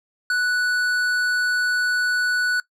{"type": "tone with tanh clipping", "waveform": "sine", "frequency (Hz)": 1480, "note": "F#6", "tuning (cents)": 0, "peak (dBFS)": -20, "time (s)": [0.3, 2.6], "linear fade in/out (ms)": 2, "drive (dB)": 12, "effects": ["noise-tail reverb RT60 0.1 s tail -20 dB re dry"]}